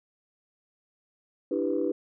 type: chord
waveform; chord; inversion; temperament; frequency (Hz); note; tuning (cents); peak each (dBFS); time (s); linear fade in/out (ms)
sine; E minor seventh; third; equal; 293.7 / 329.6 / 392 / 493.9; D4 / E4 / G4 / B4; 0 / 0 / 0 / 0; -30; 1.51-1.92; 5
effects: tanh soft clip ceiling -15 dBFS